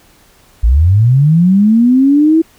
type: linear sweep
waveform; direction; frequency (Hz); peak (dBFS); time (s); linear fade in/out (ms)
sine; up; 50.9 to 329.6; -5; 0.63-2.42; 10
effects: pink hiss -47 dBFS RMS until 2.58 s